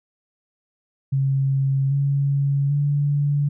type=tone with pitch steps; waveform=sine; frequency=136 / 139.99 / 144.09 Hz; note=C#3 / C#3 / D3; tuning=-33 / +17 / -33 cents; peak=-17 dBFS; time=1.12-3.49 s; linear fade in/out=10 ms; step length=790 ms; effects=none